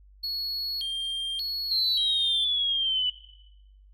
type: tone with vibrato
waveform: triangle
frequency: 3729 Hz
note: A#7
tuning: in tune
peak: -27 dBFS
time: 0.23-2.45 s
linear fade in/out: 10 ms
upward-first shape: square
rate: 0.86 Hz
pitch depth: 270 cents each way
type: exponential sweep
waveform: sine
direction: down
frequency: 4173 to 2960 Hz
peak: -23 dBFS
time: 1.71-3.1 s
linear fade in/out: 5 ms
effects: noise-tail reverb RT60 1.0 s tail -18 dB re dry + added 49 Hz sine -51 dBFS peak until 3.93 s

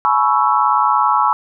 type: chord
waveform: sine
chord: C# minor seventh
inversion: second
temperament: equal with one note detuned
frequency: 850.5 / 987.8 / 1108.7 / 1318.5 Hz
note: G#5 / B5 / C#6 / E6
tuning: +41 / 0 / 0 / 0 cents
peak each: -17 dBFS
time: 0.05-1.33 s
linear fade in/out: 0 ms
effects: none

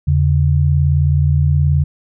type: tone pair together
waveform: sine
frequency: 83.1 / 142.01 Hz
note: E2 / C#3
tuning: +15 / +42 cents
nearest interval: major sixth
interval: 927 cents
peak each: -13 dBFS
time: 0.07-1.84 s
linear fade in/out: 10 ms
effects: none

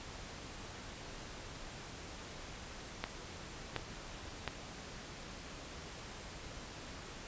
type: clicks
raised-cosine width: 0.3 ms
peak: -19 dBFS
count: 3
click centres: 3.04 / 3.763 / 4.477 s
effects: pink hiss -48 dBFS RMS until 7.27 s + resampled to 16000 Hz

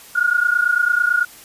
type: tone pair together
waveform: sine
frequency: 1420 / 1449 Hz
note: F6 / F#6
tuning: +28 / -37 cents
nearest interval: unison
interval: 35 cents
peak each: -17 dBFS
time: 0.15-1.25 s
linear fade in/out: 10 ms
effects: white hiss -42 dBFS RMS until 1.44 s + resampled to 32000 Hz

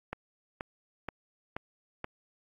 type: click train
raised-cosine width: 0.5 ms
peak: -20 dBFS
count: 5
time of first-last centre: 0.13-2.044 s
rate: 2.09 Hz
effects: AAC 48 kbps

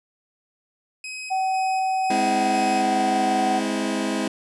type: tone with tremolo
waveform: sawtooth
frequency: 2533 Hz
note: D#7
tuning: 30 cents sharp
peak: -28 dBFS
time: 1.04-2.82 s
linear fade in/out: 2 ms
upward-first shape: square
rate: 2 Hz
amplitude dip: 30%
type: tone with pitch glide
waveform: sine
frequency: 759 to 752.9 Hz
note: F#5 to F#5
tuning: +44 to +30 cents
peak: -20 dBFS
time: 1.3-3.6 s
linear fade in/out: 20 ms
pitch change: -14 cents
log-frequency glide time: 1.77-3.23 s
type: chord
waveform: sawtooth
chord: Ab augmented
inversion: none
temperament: just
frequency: 207.7 / 259.6 / 324.5 Hz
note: Ab3 / C4 / E4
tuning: 0 / -13 / -27 cents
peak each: -23 dBFS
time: 2.1-4.28 s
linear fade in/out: 5 ms
effects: resampled to 24000 Hz

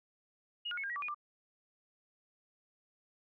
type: tone with pitch steps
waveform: sine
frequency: 2873 / 1433 / 2196 / 1608 / 1912 / 1155 / 2452 / 1185 Hz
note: F7 / F6 / C#7 / G6 / A#6 / D6 / D#7 / D6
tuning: +48 / +44 / -17 / +44 / +43 / -29 / -26 / +15 cents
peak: -36 dBFS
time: 0.65-1.146 s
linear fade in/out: 10 ms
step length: 62 ms
effects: none

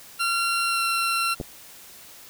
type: tone with pitch glide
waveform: 20% pulse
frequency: 1373 to 1361.2 Hz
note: F6 to F6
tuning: -30 to -45 cents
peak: -17 dBFS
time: 0.19-1.35 s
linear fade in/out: 20 ms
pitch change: -15 cents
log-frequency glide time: 0.67-0.82 s
type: clicks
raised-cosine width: 2 ms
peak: -18 dBFS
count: 2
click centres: 1.401 / 1.412 s
effects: white hiss -46 dBFS RMS until 2.29 s

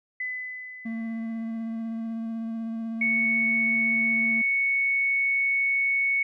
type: tone with exponential decay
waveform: sine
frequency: 2009 Hz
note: B6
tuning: 29 cents sharp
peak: -27 dBFS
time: 0.2-2.14 s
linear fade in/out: 5 ms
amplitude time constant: 420 ms
type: tone with vibrato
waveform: triangle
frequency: 226.4 Hz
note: A3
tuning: 50 cents sharp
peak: -27 dBFS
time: 0.85-4.42 s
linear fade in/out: 10 ms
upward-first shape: triangle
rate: 16 Hz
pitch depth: 19 cents each way
type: tone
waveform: sine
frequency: 2217 Hz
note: C#7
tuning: in tune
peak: -21 dBFS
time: 3.01-6.23 s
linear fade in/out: 5 ms
effects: none

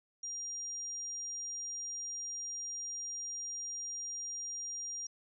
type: tone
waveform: sine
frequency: 5700 Hz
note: F8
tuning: 34 cents sharp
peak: -38 dBFS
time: 0.23-5.07 s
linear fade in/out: 5 ms
effects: none

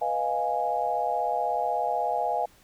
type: chord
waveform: sine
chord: F half-diminished seventh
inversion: second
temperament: equal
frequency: 493.9 / 622.3 / 698.5 / 830.6 Hz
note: Cb5 / Eb5 / F5 / Ab5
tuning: 0 / 0 / 0 / 0 cents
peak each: -33 / -32 / -28 / -28 dBFS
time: 0.01-2.46 s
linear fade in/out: 10 ms
effects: pink hiss -58 dBFS RMS until 2.63 s

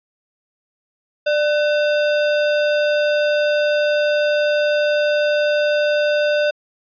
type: tone with sample-and-hold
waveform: sine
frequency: 594 Hz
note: D5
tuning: 20 cents sharp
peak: -14 dBFS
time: 1.26-6.51 s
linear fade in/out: 10 ms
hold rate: 2100 Hz
effects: resampled to 11025 Hz

